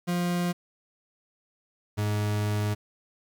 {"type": "tone pair in turn", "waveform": "40% pulse", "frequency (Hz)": [175.7, 104.69], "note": ["F3", "G#2"], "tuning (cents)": [11, 14], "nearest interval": "major sixth", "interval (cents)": 897, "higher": "first", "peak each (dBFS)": -24, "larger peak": "neither", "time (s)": [[0.07, 0.53], [1.97, 2.75]], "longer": "second", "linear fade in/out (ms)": 20, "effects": ["10-bit"]}